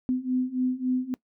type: beating tone pair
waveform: sine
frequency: 252.3 / 255.9 Hz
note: B3 / C4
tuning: +37 / -38 cents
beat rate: 3.6 Hz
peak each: -28 / -26 dBFS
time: 0.09-1.14 s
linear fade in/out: 0 ms
effects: noise-tail reverb RT60 0.1 s tail -21 dB re dry